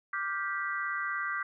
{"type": "chord", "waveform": "sine", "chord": "G dominant seventh", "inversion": "second", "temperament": "just", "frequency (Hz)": [1176, 1411.2, 1568, 1960], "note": ["D6", "F6", "G6", "B6"], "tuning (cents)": [2, 18, 0, -14], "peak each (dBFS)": [-35, -39, -35, -37], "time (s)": [0.13, 1.43], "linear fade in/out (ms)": 5, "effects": []}